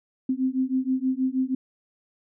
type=beating tone pair; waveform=sine; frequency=257.2 / 263.5 Hz; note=C4 / C4; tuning=-30 / +12 cents; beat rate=6.3 Hz; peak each=-25 dBFS; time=0.29-1.55 s; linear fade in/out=5 ms; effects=none